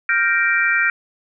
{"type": "chord", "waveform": "sine", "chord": "G minor seventh", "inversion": "third", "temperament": "equal", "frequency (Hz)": [1396.9, 1568, 1864.7, 2349], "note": ["F6", "G6", "Bb6", "D7"], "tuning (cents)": [0, 0, 0, 0], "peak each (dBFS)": -20, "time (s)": [0.09, 0.9], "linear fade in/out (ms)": 2, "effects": []}